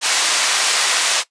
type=band-pass noise; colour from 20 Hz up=white; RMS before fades=-17 dBFS; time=0.01-1.24 s; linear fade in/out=50 ms; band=710 to 7000 Hz; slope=12 dB/octave; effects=noise-tail reverb RT60 0.1 s tail -17 dB re dry + resampled to 22050 Hz